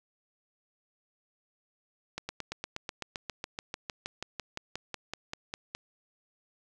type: slowing click train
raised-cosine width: 0.2 ms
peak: -18 dBFS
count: 24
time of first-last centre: 2.18-5.75 s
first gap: 110 ms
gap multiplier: 1.03
effects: none